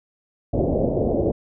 white low-pass noise, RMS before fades -21 dBFS, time 0.53-1.32 s, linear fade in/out 10 ms, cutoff 630 Hz, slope 48 dB/octave, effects none

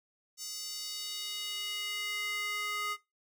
square tone with high-pass filter sweep, 415.3 Hz, G#4, in tune, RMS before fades -38 dBFS, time 0.37-2.97 s, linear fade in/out 50 ms, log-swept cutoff 5900 to 1400 Hz, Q 2.3, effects noise-tail reverb RT60 0.2 s tail -18 dB re dry

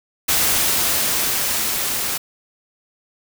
white noise with level ramp, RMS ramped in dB -17 to -23 dBFS, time 0.28-2.18 s, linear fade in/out 10 ms, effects none

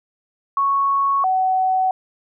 sine tone pair in turn, 1107 / 751.5 Hz, C#6 / F#5, -3 / +27 cents, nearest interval perfect fifth, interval 670 cents, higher first, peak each -15 / -15 dBFS, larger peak neither, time 0.57-1.24 / 1.24-1.91 s, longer neither, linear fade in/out 2 ms, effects none

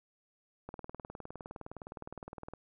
click train, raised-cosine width 1 ms, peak -29 dBFS, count 37, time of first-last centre 0.69-2.536 s, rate 19.5 Hz, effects none

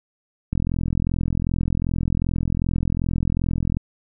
click train, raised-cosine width 5 ms, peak -10 dBFS, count 139, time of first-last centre 0.53-3.769 s, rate 42.6 Hz, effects none

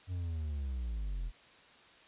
triangle linear sweep, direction down, 93 to 39.4 Hz, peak -32 dBFS, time 0.07-1.32 s, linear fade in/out 50 ms, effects white hiss -59 dBFS RMS until 2.07 s + resampled to 8000 Hz

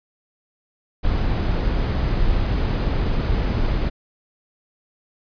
brown noise, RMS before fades -20 dBFS, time 1.03-3.9 s, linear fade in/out 20 ms, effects resampled to 11025 Hz

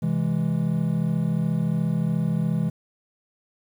triangle chord, C augmented, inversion none, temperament equal, 130.81 / 164.81 / 207.7 Hz, C3 / E3 / G#3, 0 / 0 / 0 cents, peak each -26 / -21 / -25 dBFS, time 0.02-2.7 s, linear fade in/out 10 ms, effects 9-bit

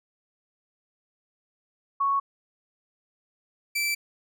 sine / sawtooth tone pair in turn, 1108.7 / 2330 Hz, C#6 / D7, 0 / -14 cents, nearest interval octave + minor second, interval 1286 cents, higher second, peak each -21 dBFS, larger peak neither, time 2-2.2 / 3.75-3.95 s, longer neither, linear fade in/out 10 ms, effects none

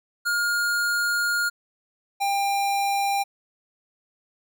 square tone pair in turn, 1420 / 796.9 Hz, F6 / G5, +28 / +28 cents, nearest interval minor seventh, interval 1000 cents, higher first, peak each -22 dBFS, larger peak neither, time 0.25-1.5 / 2.2-3.24 s, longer first, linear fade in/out 20 ms, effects none

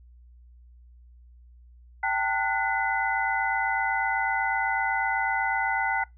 sine tone cluster, 783 / 891 / 1466 / 2020 Hz, G5 / A5 / F#6 / B6, -2 / +22 / -16 / +39 cents, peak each -29 dBFS, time 2.03-6.04 s, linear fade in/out 5 ms, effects noise-tail reverb RT60 0.2 s tail -23 dB re dry + added 60 Hz sine -49 dBFS peak until 6.17 s

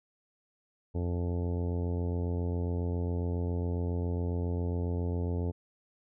harmonic tone, 87.31 Hz, F2, in tune, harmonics 1 / 2 / 3 / 4 / 5 / 6 / 7 / 8 / 9 / 10, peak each -30 / -38 / -39 / -43 / -40 / -47 / -50 / -53 / -56 / -53 dBFS, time 0.94-5.52 s, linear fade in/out 20 ms, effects none

